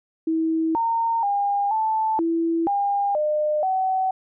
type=tone with pitch steps; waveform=sine; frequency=322.7 / 917 / 807 / 878 / 331.7 / 805 / 605 / 756 Hz; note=E4 / A#5 / G#5 / A5 / E4 / G5 / D#5 / F#5; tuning=-37 / -29 / -50 / -4 / +11 / +46 / -49 / +37 cents; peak=-19 dBFS; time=0.27-4.11 s; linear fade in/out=5 ms; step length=480 ms; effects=none

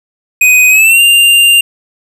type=tone with pitch glide; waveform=square; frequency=2500 to 2790 Hz; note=D#7 to F7; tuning=+8 to -2 cents; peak=-4 dBFS; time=0.41-1.61 s; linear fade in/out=5 ms; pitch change=+190 cents; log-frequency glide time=0.69-1.01 s; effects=none

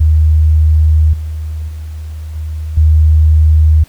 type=tone with level steps; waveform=sine; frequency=77.78 Hz; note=D#2; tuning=in tune; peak=-5 / -17 / -21 / -17 / -4 dBFS; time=0-3.84 s; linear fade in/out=10 ms; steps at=1.13 / 1.68 / 2.35 / 2.77 s; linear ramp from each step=5 ms; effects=pink hiss -44 dBFS RMS until 3.88 s

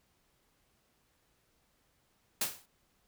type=noise with exponential decay; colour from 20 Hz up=white; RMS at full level=-28 dBFS; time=2.41-2.66 s; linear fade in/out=5 ms; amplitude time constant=53 ms; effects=pink hiss -73 dBFS RMS until 3.07 s

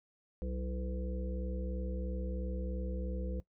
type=harmonic tone with a mistuned harmonic; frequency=63 Hz; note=B1; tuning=35 cents sharp; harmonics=1 / 3 / 5 / 7 / 8; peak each=-36 / -42 / -48 / -49 / -45 dBFS; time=0.42-3.4 s; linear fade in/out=0 ms; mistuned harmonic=5; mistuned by=+80 cents; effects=noise-tail reverb RT60 0.1 s tail -18 dB re dry

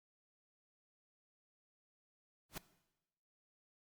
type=noise with exponential growth; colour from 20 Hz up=pink; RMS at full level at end=-38 dBFS; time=2.49-2.58 s; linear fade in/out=5 ms; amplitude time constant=18 ms; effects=noise-tail reverb RT60 1.0 s tail -17 dB re dry + MP3 96 kbps

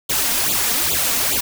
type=noise with flanger; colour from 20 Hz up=white; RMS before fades=-19 dBFS; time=0.09-1.41 s; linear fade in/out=10 ms; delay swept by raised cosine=0.27 to 4.37 ms; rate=2.4 Hz; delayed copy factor=+1; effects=none

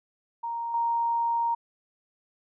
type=tone with level steps; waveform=sine; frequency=932.3 Hz; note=A#5; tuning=in tune; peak=-29 / -23 dBFS; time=0.43-1.55 s; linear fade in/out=10 ms; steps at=0.74 s; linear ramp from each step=2 ms; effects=none

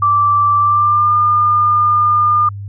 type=tone with pitch glide; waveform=sine; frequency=1168 to 1207.8 Hz; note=D6 to D6; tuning=-10 to +48 cents; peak=-9 dBFS; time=0.02-2.49 s; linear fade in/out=5 ms; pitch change=+58 cents; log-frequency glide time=0.59-1.14 s; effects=added 100 Hz sine -24 dBFS peak until 2.68 s

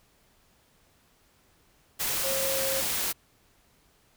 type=tone in noise; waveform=sine; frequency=537 Hz; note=C5; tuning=45 cents sharp; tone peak=-30 dBFS; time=2.23-2.82 s; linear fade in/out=20 ms; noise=white; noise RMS=-29 dBFS; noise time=1.99-3.13 s; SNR=-4 dB; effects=pink hiss -64 dBFS RMS until 4.16 s

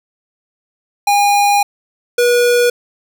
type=tone pair in turn; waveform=square; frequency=814 / 484 Hz; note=G#5 / B4; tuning=-35 / -35 cents; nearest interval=major sixth; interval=900 cents; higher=first; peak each=-10 dBFS; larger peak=neither; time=1.07-1.63 / 2.18-2.7 s; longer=first; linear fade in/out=5 ms; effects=none

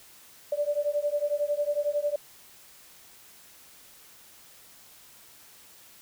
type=beating tone pair; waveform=sine; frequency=580 / 591 Hz; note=D5 / D5; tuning=-22 / +11 cents; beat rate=11 Hz; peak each=-28 dBFS; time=0.52-2.16 s; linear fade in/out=5 ms; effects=white hiss -53 dBFS RMS until 6.01 s

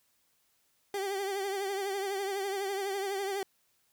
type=tone with vibrato; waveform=30% pulse; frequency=393.4 Hz; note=G4; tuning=6 cents sharp; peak=-29 dBFS; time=0.94-3.43 s; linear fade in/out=2 ms; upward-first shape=triangle; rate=12 Hz; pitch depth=71 cents each way; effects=white hiss -72 dBFS RMS until 3.92 s

